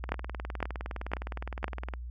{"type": "two click trains", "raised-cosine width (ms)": 0.5, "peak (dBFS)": [-22, -13], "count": [38, 4], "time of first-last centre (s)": [[0.04, 1.937], [0.12, 1.643]], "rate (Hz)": [19.5, 1.97], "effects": ["added 60 Hz sine -37 dBFS peak until 2.1 s"]}